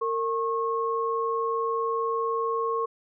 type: tone pair together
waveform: sine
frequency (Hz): 457.8 / 1088.8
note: A#4 / C#6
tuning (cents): -31 / -31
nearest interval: octave + minor third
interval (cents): 1500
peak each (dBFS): -27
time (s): 0.01-2.86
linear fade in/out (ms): 10
effects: none